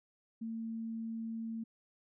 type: tone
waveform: sine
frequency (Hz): 225.9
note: A3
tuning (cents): +46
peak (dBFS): -37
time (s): 0.41-1.64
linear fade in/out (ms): 10
effects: none